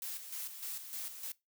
blue noise with tremolo, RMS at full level -41 dBFS, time 0.02-1.32 s, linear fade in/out 2 ms, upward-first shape square, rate 3.3 Hz, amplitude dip 55%, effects noise-tail reverb RT60 0.2 s tail -21 dB re dry

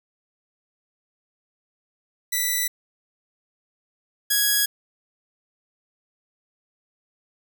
5% pulse tone pair in turn, 1975.5 / 1661.2 Hz, B6 / G#6, 0 / 0 cents, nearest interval minor third, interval 300 cents, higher first, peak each -11 / -7 dBFS, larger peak second, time 2.32-2.68 / 4.3-4.66 s, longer neither, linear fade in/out 10 ms, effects none

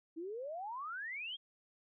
sine exponential sweep, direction up, 312 to 3322 Hz, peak -40 dBFS, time 0.16-1.37 s, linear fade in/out 20 ms, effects none

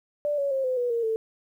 sine tone with pitch steps, 587 / 560.5 / 535.2 / 511 / 487.9 / 465.9 / 444.9 Hz, D5 / C#5 / C5 / C5 / B4 / A#4 / A4, -1 / +19 / +39 / -41 / -21 / -1 / +19 cents, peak -23 dBFS, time 0.25-1.16 s, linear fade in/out 0 ms, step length 130 ms, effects 10-bit

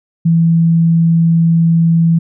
sine tone, 165.9 Hz, E3, 11 cents sharp, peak -7 dBFS, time 0.25-2.19 s, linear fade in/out 10 ms, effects none

